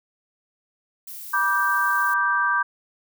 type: noise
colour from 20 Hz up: violet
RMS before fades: -37 dBFS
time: 1.07-2.14 s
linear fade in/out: 5 ms
type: chord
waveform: sine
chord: G major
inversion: first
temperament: equal with one note detuned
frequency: 967.4 / 1174.7 / 1568 Hz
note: B5 / D6 / G6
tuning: -36 / 0 / 0 cents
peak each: -26 / -23 / -21 dBFS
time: 1.33-2.63 s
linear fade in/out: 10 ms
effects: none